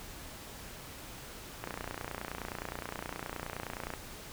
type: click train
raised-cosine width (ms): 0.5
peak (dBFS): -22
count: 69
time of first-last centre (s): 1.64-3.937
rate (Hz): 29.6
effects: pink hiss -47 dBFS RMS until 4.32 s